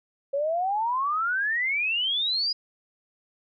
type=exponential sweep; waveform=sine; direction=up; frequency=544 to 4978 Hz; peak=-23 dBFS; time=0.33-2.53 s; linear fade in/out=10 ms; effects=none